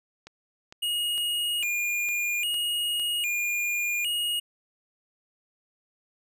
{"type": "click train", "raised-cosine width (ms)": 0.2, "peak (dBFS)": -26, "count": 7, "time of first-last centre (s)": [0.27, 2.997], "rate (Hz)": 2.2}
{"type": "tone with vibrato", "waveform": "square", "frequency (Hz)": 2637, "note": "E7", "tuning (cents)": 0, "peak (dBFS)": -26, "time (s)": [0.82, 4.4], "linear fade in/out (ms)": 10, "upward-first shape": "square", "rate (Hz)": 0.62, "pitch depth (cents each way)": 150}
{"effects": []}